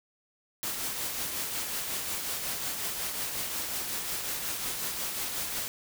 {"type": "noise with tremolo", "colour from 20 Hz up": "white", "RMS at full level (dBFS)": -32, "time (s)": [0.63, 5.68], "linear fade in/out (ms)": 0, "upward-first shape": "triangle", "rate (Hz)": 5.5, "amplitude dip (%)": 40, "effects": []}